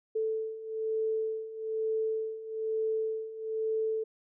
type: beating tone pair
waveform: sine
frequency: 439.8 / 440.9 Hz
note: A4 / A4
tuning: -1 / +4 cents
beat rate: 1.1 Hz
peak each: -35 / -31 dBFS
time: 0.15-4.04 s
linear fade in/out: 10 ms
effects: none